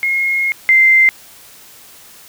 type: tone pair in turn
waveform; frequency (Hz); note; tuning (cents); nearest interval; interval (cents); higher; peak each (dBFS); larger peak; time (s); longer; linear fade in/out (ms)
sine; 2153 / 2084; C7 / C7; +49 / -7; minor second; 56; first; -13 / -6; second; 0.03-0.52 / 0.69-1.09; first; 0
effects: white hiss -41 dBFS RMS until 2.28 s